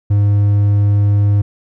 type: tone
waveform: triangle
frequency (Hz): 102.1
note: G#2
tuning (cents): -29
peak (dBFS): -7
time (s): 0.1-1.42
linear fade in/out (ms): 10
effects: none